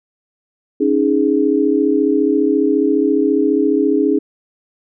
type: chord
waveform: sine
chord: C# suspended second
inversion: none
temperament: just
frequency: 277.2 / 311.8 / 415.8 Hz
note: C#4 / D#4 / G#4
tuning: 0 / +4 / +2 cents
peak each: -16 dBFS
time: 0.8-4.19 s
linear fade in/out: 10 ms
effects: none

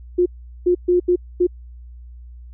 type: tone bursts at uneven times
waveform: sine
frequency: 356.4 Hz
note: F4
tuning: 35 cents sharp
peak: -12 dBFS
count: 5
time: 0.18-0.26 / 0.66-0.75 / 0.88-1 / 1.08-1.16 / 1.4-1.47 s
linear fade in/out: 10 ms
effects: added 60 Hz sine -36 dBFS peak until 2.53 s

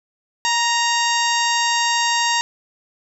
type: harmonic tone with a mistuned harmonic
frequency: 932.3 Hz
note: A#5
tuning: in tune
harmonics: 1 / 2 / 3 / 4 / 5 / 6 / 7 / 8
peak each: -20 / -23 / -25 / -26 / -27 / -28 / -28 / -29 dBFS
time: 0.45-2.41 s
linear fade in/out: 0 ms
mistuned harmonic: 1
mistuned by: +18 cents
effects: 8-bit

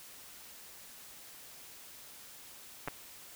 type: clicks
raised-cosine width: 0.5 ms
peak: -21 dBFS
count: 2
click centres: 2.876 / 2.883 s
effects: white hiss -52 dBFS RMS until 3.35 s

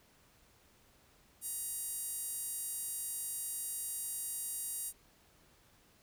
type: tone with high-pass filter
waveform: sawtooth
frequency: 950 Hz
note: A#5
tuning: 33 cents sharp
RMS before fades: -40 dBFS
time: 1.41-4.93 s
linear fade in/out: 50 ms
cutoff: 9600 Hz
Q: 2.4
effects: pink hiss -66 dBFS RMS until 6.02 s

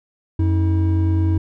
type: tone pair together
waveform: triangle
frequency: 90 / 320.7 Hz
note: F#2 / E4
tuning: -47 / -48 cents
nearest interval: octave + minor seventh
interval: 2199 cents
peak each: -13 / -21 dBFS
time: 0.39-1.38 s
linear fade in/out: 5 ms
effects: none

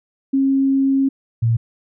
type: tone pair in turn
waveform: sine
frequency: 270.8 / 115.18 Hz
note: C#4 / A#2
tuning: -40 / -20 cents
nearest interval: octave + minor third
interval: 1480 cents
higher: first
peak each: -13 dBFS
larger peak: neither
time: 0.33-1.09 / 1.42-1.57 s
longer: first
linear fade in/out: 10 ms
effects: none

